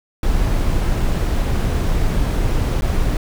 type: noise with dropouts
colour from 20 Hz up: brown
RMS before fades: -17 dBFS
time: 0.23-3.17 s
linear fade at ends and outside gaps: 2 ms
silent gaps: 2.81-2.82 s
effects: none